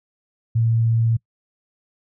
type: tone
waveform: sine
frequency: 114.4 Hz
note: A#2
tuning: 32 cents flat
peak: -15 dBFS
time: 0.55-1.17 s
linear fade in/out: 10 ms
effects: noise-tail reverb RT60 0.1 s tail -25 dB re dry